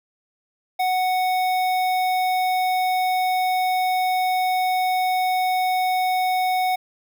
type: tone with notch filter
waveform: square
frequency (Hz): 740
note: F#5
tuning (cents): 0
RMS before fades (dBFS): -21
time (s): 0.79-6.76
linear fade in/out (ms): 10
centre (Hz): 7400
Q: 0.86
effects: none